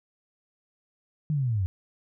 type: linear sweep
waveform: sine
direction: down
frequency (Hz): 156.9 to 87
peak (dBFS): -23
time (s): 1.3-1.66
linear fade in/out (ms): 0
effects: none